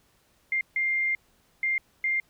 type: tone bursts at uneven times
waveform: sine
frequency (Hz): 2107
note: C7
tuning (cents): +12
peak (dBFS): -23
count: 4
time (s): 0.52-0.61 / 0.76-1.15 / 1.63-1.78 / 2.04-2.2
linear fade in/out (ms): 2
effects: pink hiss -65 dBFS RMS until 2.29 s